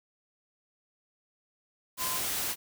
sine tone in noise, 1027 Hz, C6, 33 cents flat, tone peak -37 dBFS, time 1.97-2.21 s, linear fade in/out 50 ms, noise white, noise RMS -32 dBFS, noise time 1.97-2.56 s, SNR -8 dB, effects none

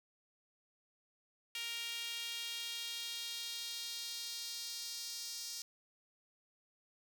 sawtooth tone with high-pass filter sweep, 466.2 Hz, A#4, in tune, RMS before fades -43 dBFS, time 1.55-5.62 s, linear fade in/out 2 ms, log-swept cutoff 2800 to 5100 Hz, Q 2.5, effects none

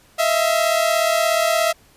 sawtooth tone pair together, 639 / 675.9 Hz, D#5 / E5, +46 / +43 cents, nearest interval minor second, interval 97 cents, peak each -15 dBFS, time 0.18-1.73 s, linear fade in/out 20 ms, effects pink hiss -53 dBFS RMS until 1.96 s + resampled to 32000 Hz

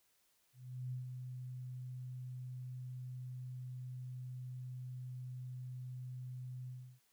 sine tone with ADSR envelope, 126.5 Hz, B2, 42 cents sharp, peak -38 dBFS, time 0.53-7 s, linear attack 390 ms, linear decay 130 ms, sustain -5 dB, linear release 320 ms, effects white hiss -75 dBFS RMS until 7.12 s

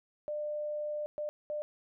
sine tone bursts at uneven times, 598 Hz, D5, 31 cents sharp, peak -33 dBFS, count 3, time 0.28-1.06 / 1.18-1.29 / 1.5-1.62 s, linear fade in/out 0 ms, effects none

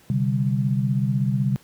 sine chord, C suspended second, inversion none, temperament equal, 130.81 / 146.83 / 196 Hz, C3 / D3 / G3, 0 / 0 / 0 cents, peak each -21 / -25 / -24 dBFS, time 0.1-1.56 s, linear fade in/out 0 ms, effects pink hiss -54 dBFS RMS until 1.63 s + high-pass 80 Hz 12 dB/octave

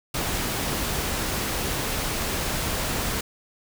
pink noise, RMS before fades -27 dBFS, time 0.14-3.21 s, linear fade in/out 5 ms, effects none

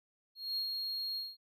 triangle tone with ADSR envelope, 4268 Hz, C8, 34 cents sharp, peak -31 dBFS, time 0.35-1.37 s, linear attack 220 ms, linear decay 95 ms, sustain -3 dB, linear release 200 ms, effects none

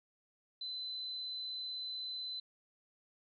sine tone, 4031 Hz, B7, 35 cents sharp, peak -39 dBFS, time 0.61-2.4 s, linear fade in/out 5 ms, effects none

